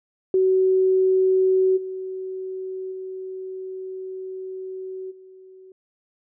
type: tone with level steps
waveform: sine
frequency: 376.3 Hz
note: F#4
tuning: 29 cents sharp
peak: -15 / -28 / -30 / -43 dBFS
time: 0.34-5.72 s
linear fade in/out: 2 ms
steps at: 1.76 / 2.91 / 5.1 s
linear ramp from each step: 20 ms
effects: none